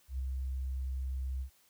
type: tone with ADSR envelope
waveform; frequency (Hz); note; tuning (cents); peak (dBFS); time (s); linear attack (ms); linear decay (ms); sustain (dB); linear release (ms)
sine; 65.41; C2; 0; -31; 0.08-1.5; 110; 9; -2; 92
effects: white hiss -67 dBFS RMS until 1.69 s